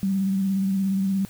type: tone with vibrato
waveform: sine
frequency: 193.5 Hz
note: G3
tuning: 22 cents flat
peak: -20 dBFS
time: 0.03-1.25 s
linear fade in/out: 0 ms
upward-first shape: sine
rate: 17 Hz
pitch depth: 31 cents each way
effects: added 111 Hz sine -50 dBFS peak until 1.29 s + white hiss -48 dBFS RMS until 1.29 s